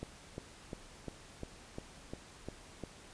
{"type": "click train", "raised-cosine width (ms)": 2, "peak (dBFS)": -27, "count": 9, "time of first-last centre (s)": [0.03, 2.837], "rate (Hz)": 2.85, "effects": ["pink hiss -55 dBFS RMS until 3.13 s", "resampled to 22050 Hz"]}